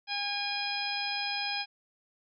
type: harmonic tone with a mistuned harmonic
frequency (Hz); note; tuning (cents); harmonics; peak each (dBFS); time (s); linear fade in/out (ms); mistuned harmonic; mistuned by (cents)
815; G#5; -33; 1 / 2 / 3 / 4 / 5 / 6; -37 / -40 / -36 / -39 / -40 / -36; 0.07-1.66; 50; 6; +50
effects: none